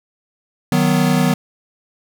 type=chord; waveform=square; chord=B major; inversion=first; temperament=equal with one note detuned; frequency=155.56 / 186.18 / 246.9 Hz; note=D#3 / F#3 / B3; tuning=0 / +11 / 0 cents; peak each=-18 dBFS; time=0.72-1.34 s; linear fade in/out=2 ms; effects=none